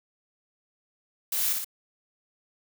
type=noise with echo; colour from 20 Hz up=blue; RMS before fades=-28 dBFS; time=1.32-1.53 s; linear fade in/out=5 ms; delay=58 ms; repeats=2; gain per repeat=-3 dB; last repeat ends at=1.646 s; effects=none